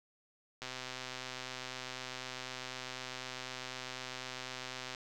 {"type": "click train", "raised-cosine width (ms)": 0.2, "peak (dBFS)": -24, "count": 555, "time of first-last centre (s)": [0.62, 4.948], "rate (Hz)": 128, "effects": []}